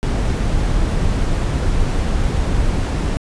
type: noise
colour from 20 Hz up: brown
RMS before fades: -17 dBFS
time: 0.03-3.17 s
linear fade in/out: 0 ms
effects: resampled to 22050 Hz